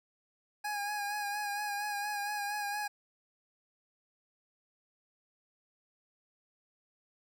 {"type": "tone with vibrato", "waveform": "25% pulse", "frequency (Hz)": 824, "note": "G#5", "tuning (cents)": -14, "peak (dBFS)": -30, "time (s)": [0.64, 2.88], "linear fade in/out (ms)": 10, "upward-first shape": "sine", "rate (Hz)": 4.3, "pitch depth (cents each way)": 32, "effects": []}